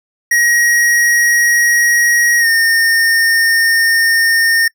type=tone with pitch glide; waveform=square; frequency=1894 to 1826.3 Hz; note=A#6 to A#6; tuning=+27 to -36 cents; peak=-10 dBFS; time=0.31-4.68 s; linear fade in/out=5 ms; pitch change=-63 cents; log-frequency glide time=2.39-2.47 s; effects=noise-tail reverb RT60 0.1 s tail -25 dB re dry